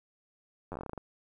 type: slowing click train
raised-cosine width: 1 ms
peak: -25 dBFS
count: 12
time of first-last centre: 0.72-0.977 s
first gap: 10 ms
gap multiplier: 1.16
effects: 11-bit